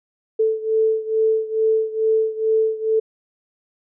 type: beating tone pair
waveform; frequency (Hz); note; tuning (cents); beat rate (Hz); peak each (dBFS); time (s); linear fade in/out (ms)
sine; 440 / 442.3; A4 / A4; 0 / +9; 2.3; -18 / -21; 0.39-3; 10
effects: none